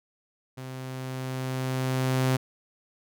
sawtooth tone with level ramp, 130 Hz, C3, 11 cents flat, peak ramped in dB -33 to -17 dBFS, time 0.57-2.37 s, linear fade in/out 10 ms, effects none

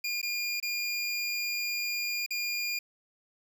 25% pulse tone with dropouts, 2416 Hz, D7, 48 cents sharp, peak -26 dBFS, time 0.04-2.79 s, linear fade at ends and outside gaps 5 ms, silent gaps 0.216-0.228 / 0.601-0.626 / 2.263-2.306 s, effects none

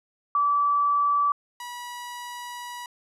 sine / sawtooth tone pair in turn, 1155 / 971.2 Hz, D6 / B5, -29 / -29 cents, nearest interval minor third, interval 300 cents, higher first, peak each -19 / -31 dBFS, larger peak first, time 0.35-1.32 / 1.6-2.86 s, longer second, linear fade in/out 2 ms, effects resampled to 32000 Hz

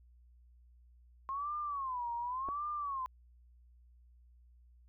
sine tone with vibrato, 1063 Hz, C6, 27 cents sharp, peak -35 dBFS, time 1.29-3.06 s, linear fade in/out 0 ms, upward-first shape sine, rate 0.89 Hz, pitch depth 210 cents each way
clicks, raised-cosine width 1 ms, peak -35 / -29 dBFS, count 2, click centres 2.485 / 2.488 s
effects added 60 Hz sine -59 dBFS peak until 4.88 s

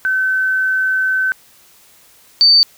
sine tone pair in turn, 1528 / 4579 Hz, G6 / D8, -45 / -45 cents, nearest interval octave + perfect fifth, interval 1900 cents, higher second, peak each -13 / -6 dBFS, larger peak second, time 0.05-1.32 / 2.41-2.63 s, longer first, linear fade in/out 0 ms, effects white hiss -48 dBFS RMS until 2.77 s

